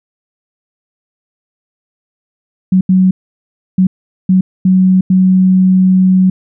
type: tone bursts at uneven times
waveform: sine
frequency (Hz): 186.4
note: F#3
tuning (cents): +13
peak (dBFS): -5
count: 6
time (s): 2.72-2.81 / 2.89-3.11 / 3.78-3.87 / 4.29-4.41 / 4.65-5.01 / 5.1-6.3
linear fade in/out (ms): 5
effects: none